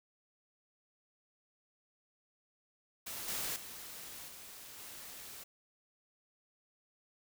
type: noise with level steps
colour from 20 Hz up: white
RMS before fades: -43 / -38 / -48 / -51 / -49 dBFS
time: 3.06-5.44 s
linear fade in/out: 10 ms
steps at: 3.28 / 3.56 / 4.28 / 4.79 s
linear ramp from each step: 2 ms
effects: none